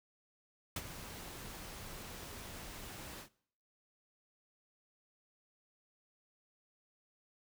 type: noise with ADSR envelope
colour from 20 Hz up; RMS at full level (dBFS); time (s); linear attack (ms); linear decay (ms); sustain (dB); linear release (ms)
pink; -37; 0.76-3.29; 3; 44; -11; 88
effects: noise-tail reverb RT60 0.6 s tail -21 dB re dry